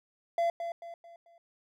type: tone with echo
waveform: triangle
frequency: 680 Hz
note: F5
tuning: 46 cents flat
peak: -23 dBFS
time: 0.38-0.5 s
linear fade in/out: 2 ms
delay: 220 ms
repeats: 4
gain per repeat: -8 dB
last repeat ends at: 1.38 s
effects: none